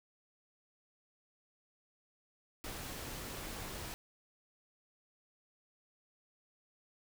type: noise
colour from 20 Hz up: pink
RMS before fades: -44 dBFS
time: 2.64-3.94 s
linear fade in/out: 0 ms
effects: none